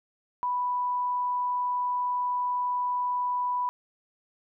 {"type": "tone", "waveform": "sine", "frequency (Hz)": 987.8, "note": "B5", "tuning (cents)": 0, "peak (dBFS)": -25, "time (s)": [0.43, 3.69], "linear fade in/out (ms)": 0, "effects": []}